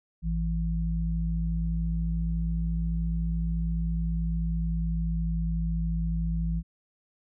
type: tone pair together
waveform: sine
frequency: 55.43 / 166.1 Hz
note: A1 / E3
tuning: +13 / +13 cents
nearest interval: octave + perfect fifth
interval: 1900 cents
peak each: -27 / -29 dBFS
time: 0.22-6.63 s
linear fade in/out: 50 ms
effects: none